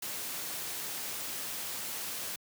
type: noise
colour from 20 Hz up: white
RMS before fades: -38 dBFS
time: 0.02-2.36 s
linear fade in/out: 5 ms
effects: high-pass 100 Hz 12 dB/octave